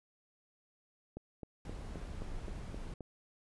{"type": "click train", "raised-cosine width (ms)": 2, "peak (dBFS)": -30, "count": 8, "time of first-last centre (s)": [1.17, 3.007], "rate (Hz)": 3.81}
{"type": "noise", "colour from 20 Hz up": "brown", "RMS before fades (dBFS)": -43, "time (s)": [1.65, 2.94], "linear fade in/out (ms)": 2}
{"effects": ["resampled to 24000 Hz"]}